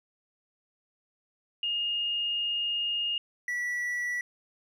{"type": "tone pair in turn", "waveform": ["sine", "triangle"], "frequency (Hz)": [2842, 1950.8], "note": ["F7", "B6"], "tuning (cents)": [30, -22], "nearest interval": "perfect fifth", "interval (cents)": 652, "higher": "first", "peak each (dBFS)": -27, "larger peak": "neither", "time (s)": [[1.63, 3.18], [3.48, 4.21]], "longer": "first", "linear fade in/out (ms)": 2, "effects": []}